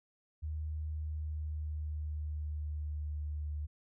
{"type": "tone with pitch glide", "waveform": "sine", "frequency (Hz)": [77.1, 74.82], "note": ["D#2", "D2"], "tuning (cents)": [-15, 33], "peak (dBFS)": -35, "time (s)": [0.42, 3.67], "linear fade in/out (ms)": 20, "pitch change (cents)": -52, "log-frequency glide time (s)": [0.89, 3.25], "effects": []}